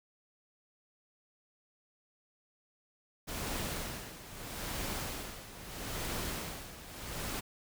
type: noise with tremolo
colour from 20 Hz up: pink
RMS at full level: -37 dBFS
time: 3.27-7.41 s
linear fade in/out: 20 ms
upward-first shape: sine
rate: 0.78 Hz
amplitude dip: 75%
effects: none